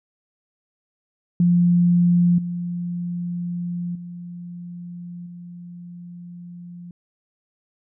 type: tone with level steps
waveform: sine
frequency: 174.7 Hz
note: F3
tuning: 1 cent sharp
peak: -13 / -24 / -32 / -35 dBFS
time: 1.4-6.91 s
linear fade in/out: 2 ms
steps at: 2.38 / 3.95 / 5.26 s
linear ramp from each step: 5 ms
effects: none